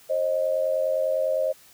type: tone pair together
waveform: sine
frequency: 532.4 / 622.3 Hz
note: C5 / D#5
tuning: +30 / 0 cents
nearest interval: minor third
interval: 270 cents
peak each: -24 dBFS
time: 0.09-1.53 s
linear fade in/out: 20 ms
effects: white hiss -53 dBFS RMS until 1.73 s